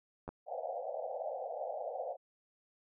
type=clicks; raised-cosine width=1 ms; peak=-28 dBFS; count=2; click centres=0.279 / 0.29 s
type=band-pass noise; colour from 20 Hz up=pink; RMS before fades=-40 dBFS; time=0.46-2.17 s; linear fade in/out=50 ms; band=500 to 790 Hz; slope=96 dB/octave
effects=none